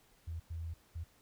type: tone bursts at uneven times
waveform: sine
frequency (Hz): 82.41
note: E2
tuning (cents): 0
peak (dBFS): -38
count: 3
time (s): 0.27-0.4 / 0.5-0.74 / 0.95-1.04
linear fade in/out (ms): 10
effects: pink hiss -67 dBFS RMS until 1.21 s